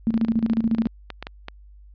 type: tone with tremolo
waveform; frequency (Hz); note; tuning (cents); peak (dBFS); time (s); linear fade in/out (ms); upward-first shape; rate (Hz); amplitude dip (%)
sine; 225.7; A3; +44; -16; 0.07-0.87; 0; square; 14; 75
type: clicks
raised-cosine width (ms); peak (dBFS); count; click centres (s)
0.3; -16; 4; 1.103 / 1.226 / 1.269 / 1.484
effects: added 50 Hz sine -44 dBFS peak until 1.94 s + resampled to 11025 Hz